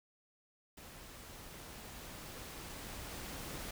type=noise with level ramp; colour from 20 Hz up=pink; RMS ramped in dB=-53 to -44 dBFS; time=0.77-3.71 s; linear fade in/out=5 ms; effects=none